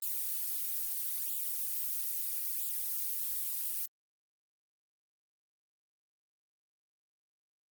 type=noise with flanger; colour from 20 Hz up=violet; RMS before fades=-35 dBFS; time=0.02-3.86 s; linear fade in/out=5 ms; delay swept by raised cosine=0.25 to 4.75 ms; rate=0.76 Hz; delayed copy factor=+0.75; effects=Opus 32 kbps